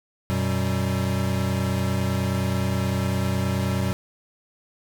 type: tone cluster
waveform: square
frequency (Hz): 91.8 / 121.5 / 190.3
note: F#2 / B2 / F#3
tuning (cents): -13 / -28 / +49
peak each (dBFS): -27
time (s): 0.3-3.93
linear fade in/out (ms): 0
effects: none